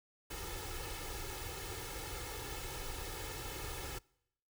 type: noise with comb filter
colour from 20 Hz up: pink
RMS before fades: -43 dBFS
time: 0.3-3.99 s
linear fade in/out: 10 ms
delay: 2.3 ms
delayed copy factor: +0.85
effects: noise-tail reverb RT60 0.8 s tail -25 dB re dry